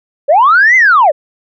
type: linear two-way sweep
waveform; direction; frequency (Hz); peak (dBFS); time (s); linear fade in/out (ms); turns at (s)
sine; up then down; 523.3 to 2093 to 523.3; -3; 0.28-1.12; 20; 0.76
effects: tanh soft clip ceiling 0 dBFS